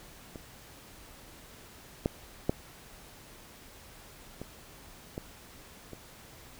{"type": "clicks", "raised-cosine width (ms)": 2, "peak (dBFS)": [-27, -13, -12, -25, -22, -28], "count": 6, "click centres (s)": [0.358, 2.059, 2.495, 4.416, 5.179, 5.933], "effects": ["pink hiss -52 dBFS RMS until 6.59 s"]}